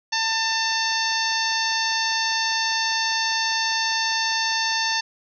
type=harmonic tone; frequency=895 Hz; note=A5; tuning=29 cents sharp; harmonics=1 / 2 / 3 / 4 / 5 / 6 / 7; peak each=-27 / -26 / -31 / -31 / -27 / -29 / -32 dBFS; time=0.12-5.01 s; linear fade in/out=10 ms; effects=none